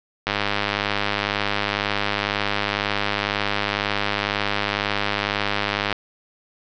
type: click train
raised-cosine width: 0.3 ms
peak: -5 dBFS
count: 578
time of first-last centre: 0.27-5.927 s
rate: 102 Hz
effects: resampled to 16000 Hz + 7-bit